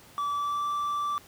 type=tone with pitch glide; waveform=triangle; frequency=1154 to 1167.4 Hz; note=D6 to D6; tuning=-31 to -11 cents; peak=-25 dBFS; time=0.18-1.18 s; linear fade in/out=0 ms; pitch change=+20 cents; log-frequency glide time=0.32-0.66 s; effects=pink hiss -53 dBFS RMS until 1.27 s + high-pass 60 Hz 12 dB/octave